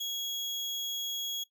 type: tone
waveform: 35% pulse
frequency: 3322 Hz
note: G#7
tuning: in tune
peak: -31 dBFS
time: 0-1.44 s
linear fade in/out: 10 ms
effects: noise-tail reverb RT60 0.1 s tail -17 dB re dry